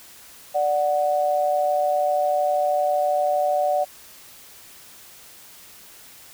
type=tone pair together; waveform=sine; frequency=587.3 / 740 Hz; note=D5 / F#5; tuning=0 / 0 cents; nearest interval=major third; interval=400 cents; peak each=-21 dBFS; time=0.54-3.85 s; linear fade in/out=20 ms; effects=white hiss -46 dBFS RMS until 6.33 s